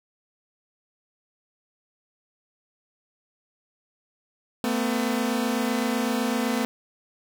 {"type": "tone pair together", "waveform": "sawtooth", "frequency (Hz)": [224.5, 252.4], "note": ["A3", "B3"], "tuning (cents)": [35, 38], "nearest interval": "major second", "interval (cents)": 203, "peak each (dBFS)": -22, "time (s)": [4.64, 6.65], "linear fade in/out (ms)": 0, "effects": []}